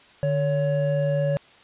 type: tone pair together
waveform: triangle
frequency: 148.85 / 562 Hz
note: D3 / C#5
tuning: +24 / +24 cents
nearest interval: octave + major seventh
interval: 2300 cents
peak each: -21 dBFS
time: 0.23-1.37 s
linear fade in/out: 0 ms
effects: white hiss -52 dBFS RMS until 1.63 s + resampled to 8000 Hz